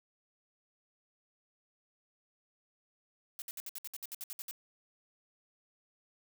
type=noise bursts; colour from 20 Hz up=blue; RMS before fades=-42 dBFS; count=13; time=3.39-4.511 s; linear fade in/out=0 ms; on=29 ms; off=62 ms; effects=none